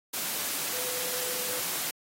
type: tone in noise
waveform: sine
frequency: 501 Hz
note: B4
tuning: 25 cents sharp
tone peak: -40 dBFS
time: 0.73-1.6 s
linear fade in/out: 10 ms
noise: white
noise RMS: -32 dBFS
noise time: 0.13-1.91 s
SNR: -11 dB
effects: high-pass 150 Hz 12 dB/octave + AAC 48 kbps